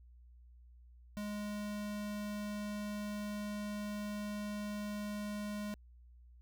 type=tone; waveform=square; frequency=207.7 Hz; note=G#3; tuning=in tune; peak=-39 dBFS; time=1.17-5.74 s; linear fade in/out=0 ms; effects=added 60 Hz sine -56 dBFS peak until 6.41 s